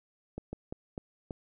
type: slowing click train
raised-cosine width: 2 ms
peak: -24 dBFS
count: 5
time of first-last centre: 0.38-1.308 s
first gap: 150 ms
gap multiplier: 1.3
effects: none